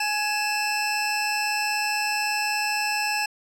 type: tone pair together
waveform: 25% pulse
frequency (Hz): 836.3 / 2655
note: G#5 / E7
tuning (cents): +12 / +12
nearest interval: octave + minor sixth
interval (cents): 2000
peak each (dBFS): -22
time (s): 0-3.26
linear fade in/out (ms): 5
effects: low-pass 12000 Hz 12 dB/octave